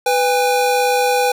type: tone pair together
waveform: square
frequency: 497.6 / 810 Hz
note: B4 / G#5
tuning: +13 / -43 cents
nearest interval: minor sixth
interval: 844 cents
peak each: -17 dBFS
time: 0.06-1.32 s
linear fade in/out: 5 ms
effects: none